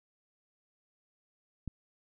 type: click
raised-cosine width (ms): 5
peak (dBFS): -25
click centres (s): 1.677
effects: none